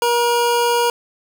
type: tone pair together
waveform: square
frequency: 476.1 / 952.2 Hz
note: A#4 / A#5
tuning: +37 / +37 cents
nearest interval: octave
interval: 1200 cents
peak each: -18 dBFS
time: 0.02-0.9 s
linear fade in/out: 2 ms
effects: none